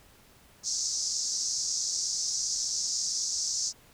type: band-pass noise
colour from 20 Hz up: white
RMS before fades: -31 dBFS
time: 0.63-3.73 s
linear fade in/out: 50 ms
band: 5000 to 6700 Hz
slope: 48 dB/octave
effects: pink hiss -58 dBFS RMS until 3.93 s